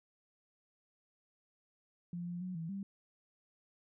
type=tone with pitch steps; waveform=sine; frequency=173.9 / 174.9 / 183.2 / 163.7 / 196.6 Hz; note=F3 / F3 / F#3 / E3 / G3; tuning=-7 / +3 / -17 / -12 / +5 cents; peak=-38 dBFS; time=2.13-2.83 s; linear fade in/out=2 ms; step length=140 ms; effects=none